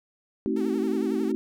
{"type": "chord", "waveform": "sine", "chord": "A diminished seventh", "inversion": "none", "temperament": "just", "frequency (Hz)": [220, 264, 316.8, 380.2], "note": ["A3", "C4", "Eb4", "Gb4"], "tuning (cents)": [0, 16, 31, 47], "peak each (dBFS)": -29, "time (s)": [0.46, 1.35], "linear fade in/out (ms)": 0}
{"type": "tone with vibrato", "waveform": "sawtooth", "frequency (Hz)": 412.5, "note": "G#4", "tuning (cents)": -12, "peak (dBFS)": -36, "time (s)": [0.56, 1.32], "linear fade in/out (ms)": 5, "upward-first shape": "sine", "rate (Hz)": 11, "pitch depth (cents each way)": 190}
{"effects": []}